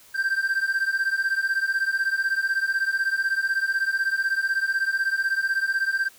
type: beating tone pair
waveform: triangle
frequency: 1568 / 1584 Hz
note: G6 / G6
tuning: 0 / +18 cents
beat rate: 16 Hz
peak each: -22 / -24 dBFS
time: 0.14-6.09 s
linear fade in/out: 20 ms
effects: white hiss -52 dBFS RMS until 6.18 s